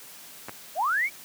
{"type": "clicks", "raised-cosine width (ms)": 0.5, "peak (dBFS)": -21, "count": 2, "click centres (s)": [0.485, 0.494]}
{"type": "linear sweep", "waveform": "sine", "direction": "up", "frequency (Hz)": [552, 2349], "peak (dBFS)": -22, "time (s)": [0.75, 1.1], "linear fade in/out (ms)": 50}
{"effects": ["white hiss -46 dBFS RMS until 1.24 s", "high-pass 100 Hz 12 dB/octave"]}